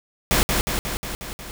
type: noise with echo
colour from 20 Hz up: pink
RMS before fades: -18 dBFS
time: 0.31-0.43 s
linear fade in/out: 0 ms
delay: 180 ms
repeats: 6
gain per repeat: -3 dB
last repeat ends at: 1.51 s
effects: none